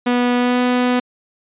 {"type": "tone with pitch glide", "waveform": "sawtooth", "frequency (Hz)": [245, 248.1], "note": ["B3", "B3"], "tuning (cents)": [-14, 8], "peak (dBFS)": -10, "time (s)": [0.06, 1], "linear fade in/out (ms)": 10, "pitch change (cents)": 22, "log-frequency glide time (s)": [0.36, 0.6], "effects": ["resampled to 8000 Hz"]}